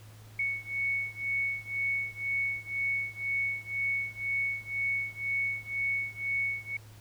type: beating tone pair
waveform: sine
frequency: 2217 / 2219 Hz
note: C#7 / C#7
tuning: 0 / +1 cents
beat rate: 2 Hz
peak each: -32 / -33 dBFS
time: 0.39-6.77 s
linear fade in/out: 5 ms
effects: added 107 Hz sine -49 dBFS peak until 7 s + pink hiss -57 dBFS RMS until 7 s